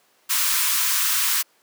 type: high-pass noise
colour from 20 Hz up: white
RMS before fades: -21 dBFS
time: 0.29-1.43 s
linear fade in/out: 20 ms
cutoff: 940 Hz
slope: 96 dB/octave
effects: pink hiss -60 dBFS RMS until 1.62 s + high-pass 400 Hz 12 dB/octave